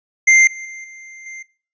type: tone with level steps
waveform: square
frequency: 2093 Hz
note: C7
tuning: in tune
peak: -8 / -28 / -31 / -36 / -31 dBFS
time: 0.27-1.43 s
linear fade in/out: 10 ms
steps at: 0.47 / 0.65 / 0.84 / 1.26 s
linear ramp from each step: 2 ms
effects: noise-tail reverb RT60 0.4 s tail -21 dB re dry + resampled to 16000 Hz